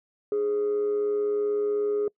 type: tone with amplitude modulation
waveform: sine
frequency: 415.3 Hz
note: G#4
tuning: in tune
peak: -19 dBFS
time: 0.32-2.08 s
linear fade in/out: 2 ms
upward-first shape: sine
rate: 116 Hz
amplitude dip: 45%
effects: noise-tail reverb RT60 0.1 s tail -26 dB re dry + tanh soft clip ceiling -20 dBFS